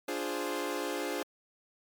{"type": "chord", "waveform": "sawtooth", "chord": "D half-diminished seventh", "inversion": "none", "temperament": "equal", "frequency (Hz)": [293.7, 349.2, 415.3, 523.3], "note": ["D4", "F4", "Ab4", "C5"], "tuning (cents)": [0, 0, 0, 0], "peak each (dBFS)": -34, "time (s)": [0.08, 1.23], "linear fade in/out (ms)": 5, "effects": ["MP3 96 kbps"]}